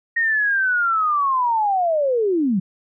sine linear sweep, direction down, 1870 to 174 Hz, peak -16 dBFS, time 0.16-2.6 s, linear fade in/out 10 ms, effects none

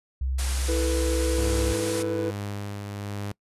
sine tone, 65.41 Hz, C2, in tune, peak -24 dBFS, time 0.21-1.73 s, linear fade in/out 5 ms
white low-pass noise, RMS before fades -35 dBFS, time 0.38-2.03 s, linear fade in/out 10 ms, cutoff 11000 Hz, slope 48 dB/octave
triangle chord, E suspended fourth, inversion none, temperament just, 329.6 / 439.5 / 494.4 Hz, E4 / A4 / B4, 0 / -2 / +2 cents, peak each -27 / -31 / -26 dBFS, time 0.68-2.31 s, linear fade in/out 10 ms
sawtooth tone with tremolo, 101.6 Hz, G#2, 38 cents flat, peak -26 dBFS, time 1.38-3.32 s, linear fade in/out 5 ms, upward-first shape triangle, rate 1.2 Hz, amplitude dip 35%
effects noise-tail reverb RT60 0.1 s tail -24 dB re dry + resampled to 32000 Hz

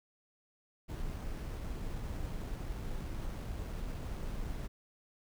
brown noise with sample-and-hold, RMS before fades -39 dBFS, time 0.88-4.68 s, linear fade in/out 20 ms, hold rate 7350 Hz, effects none

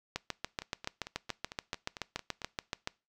two click trains, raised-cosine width 0.2 ms, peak -16 / -24 dBFS, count 20 / 9, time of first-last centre 0.16-2.874 / 0.62-2.418 s, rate 7 / 4.45 Hz, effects noise-tail reverb RT60 0.3 s tail -23 dB re dry

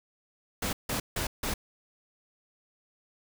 pink noise bursts, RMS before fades -31 dBFS, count 4, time 0.62-1.54 s, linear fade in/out 5 ms, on 110 ms, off 160 ms, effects none

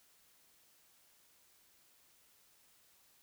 silence, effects white hiss -68 dBFS RMS until 3.22 s

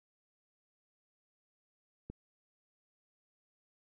click, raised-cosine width 3 ms, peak -30 dBFS, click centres 2.1 s, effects none

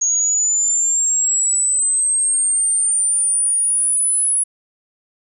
sine linear sweep, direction up, 6610 to 10280 Hz, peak -14 dBFS, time 0.01-4.44 s, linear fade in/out 10 ms, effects none

